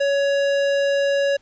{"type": "tone with tanh clipping", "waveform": "sine", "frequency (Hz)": 560, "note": "C#5", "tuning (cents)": 18, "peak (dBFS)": -19, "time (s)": [0, 1.37], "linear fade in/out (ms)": 10, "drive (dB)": 18, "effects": ["pink hiss -59 dBFS RMS until 1.41 s", "resampled to 16000 Hz"]}